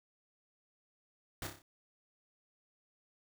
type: noise with echo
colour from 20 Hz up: pink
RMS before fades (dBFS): -41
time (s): 1.42-1.47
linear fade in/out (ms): 2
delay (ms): 30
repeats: 5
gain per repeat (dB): -5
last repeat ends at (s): 1.62
effects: none